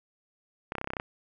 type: clicks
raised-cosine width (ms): 0.5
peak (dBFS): -17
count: 10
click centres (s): 0.721 / 0.753 / 0.783 / 0.814 / 0.844 / 0.874 / 0.904 / 0.935 / 0.968 / 0.999
effects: none